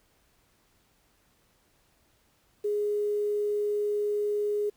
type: tone with quantisation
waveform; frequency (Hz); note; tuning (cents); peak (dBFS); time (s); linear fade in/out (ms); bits
sine; 415.3; G#4; 0; -25; 2.64-4.7; 10; 9
effects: pink hiss -67 dBFS RMS until 4.76 s